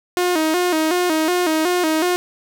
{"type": "tone with vibrato", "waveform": "sawtooth", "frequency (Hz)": 335.8, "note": "E4", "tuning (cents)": 32, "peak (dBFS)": -12, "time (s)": [0.17, 2.16], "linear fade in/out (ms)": 0, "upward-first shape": "square", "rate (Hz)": 2.7, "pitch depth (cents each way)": 110, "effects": []}